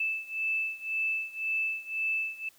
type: beating tone pair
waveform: sine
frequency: 2631 / 2632.9 Hz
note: E7 / E7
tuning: -4 / -3 cents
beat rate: 1.9 Hz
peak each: -31 / -33 dBFS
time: 0-2.49 s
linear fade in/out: 5 ms
effects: white hiss -61 dBFS RMS until 2.58 s